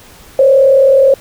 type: tone with frequency modulation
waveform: sine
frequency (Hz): 540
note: C#5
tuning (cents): -45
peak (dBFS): -4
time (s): 0.39-1.14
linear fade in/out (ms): 2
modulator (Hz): 39.4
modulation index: 0.68
effects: pink hiss -39 dBFS RMS until 1.2 s